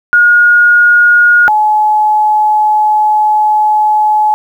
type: tone pair in turn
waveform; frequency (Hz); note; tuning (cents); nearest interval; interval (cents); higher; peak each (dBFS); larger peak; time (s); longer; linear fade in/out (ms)
sine; 1436 / 851.7; F6 / G#5; +48 / +43; major sixth; 905; first; -3 / -6; first; 0.13-1.48 / 1.48-4.34; second; 0
effects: 7-bit